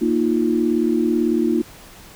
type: chord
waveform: sine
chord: Bb suspended fourth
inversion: none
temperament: equal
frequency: 233.1 / 311.1 / 349.2 Hz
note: Bb3 / Eb4 / F4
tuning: 0 / 0 / 0 cents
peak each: -20 dBFS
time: 0.01-1.62 s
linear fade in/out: 10 ms
effects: pink hiss -43 dBFS RMS until 2.15 s